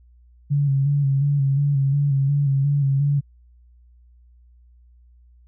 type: tone with vibrato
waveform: sine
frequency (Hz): 140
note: C#3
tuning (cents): +18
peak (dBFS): -16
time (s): 0.5-3.21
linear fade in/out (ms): 20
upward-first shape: square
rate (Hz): 2.8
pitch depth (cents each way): 39
effects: added 60 Hz sine -49 dBFS peak until 5.47 s